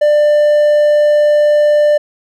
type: tone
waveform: triangle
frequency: 594 Hz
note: D5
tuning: 20 cents sharp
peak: -5 dBFS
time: 0.01-1.98 s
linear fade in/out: 10 ms
effects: none